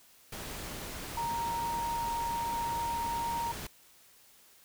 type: tone in noise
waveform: sine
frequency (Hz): 932.3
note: A#5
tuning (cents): 0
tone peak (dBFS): -31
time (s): 1.17-3.52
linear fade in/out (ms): 5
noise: pink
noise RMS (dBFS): -41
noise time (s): 0.32-3.67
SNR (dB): +7
effects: white hiss -60 dBFS RMS until 4.64 s